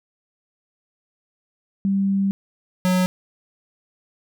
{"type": "tone pair in turn", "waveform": ["sine", "square"], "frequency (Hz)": [196, 183.44], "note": ["G3", "F#3"], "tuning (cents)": [0, -15], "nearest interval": "minor second", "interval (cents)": 115, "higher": "first", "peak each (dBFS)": -17, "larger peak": "neither", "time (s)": [[1.85, 2.31], [2.85, 3.06]], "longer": "first", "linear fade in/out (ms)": 0, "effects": []}